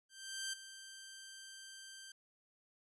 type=tone with ADSR envelope; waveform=10% pulse; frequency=1568 Hz; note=G6; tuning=in tune; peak=-29 dBFS; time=0.09-2.12 s; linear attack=440 ms; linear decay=9 ms; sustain=-13 dB; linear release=4 ms; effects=low-pass 11000 Hz 12 dB/octave